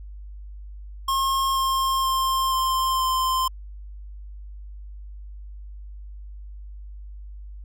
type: tone with pitch steps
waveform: square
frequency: 1075 / 1066.3 / 1057.8 / 1049.2 / 1040.8 Hz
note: C6 / C6 / C6 / C6 / C6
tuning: +47 / +32 / +19 / +4 / -9 cents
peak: -21 dBFS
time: 1.08-3.48 s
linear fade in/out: 5 ms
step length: 480 ms
effects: added 50 Hz sine -36 dBFS peak until 7.64 s